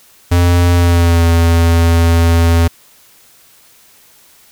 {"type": "tone with pitch glide", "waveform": "square", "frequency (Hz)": [87.4, 83.94], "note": ["F2", "E2"], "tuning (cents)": [2, 32], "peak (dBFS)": -8, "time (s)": [0.31, 2.68], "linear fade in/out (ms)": 10, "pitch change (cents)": -70, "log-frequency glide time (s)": [0.74, 1.25], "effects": ["white hiss -46 dBFS RMS until 4.51 s"]}